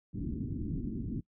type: low-pass noise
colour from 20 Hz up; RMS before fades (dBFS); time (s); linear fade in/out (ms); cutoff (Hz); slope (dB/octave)
white; -36; 0.13-1.21; 20; 310; 48
effects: noise-tail reverb RT60 0.1 s tail -23 dB re dry